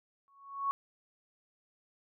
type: tone with exponential growth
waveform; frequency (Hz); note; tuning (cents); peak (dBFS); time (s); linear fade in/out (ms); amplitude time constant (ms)
sine; 1108.7; C#6; 0; -26; 0.28-0.71; 0; 93
effects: none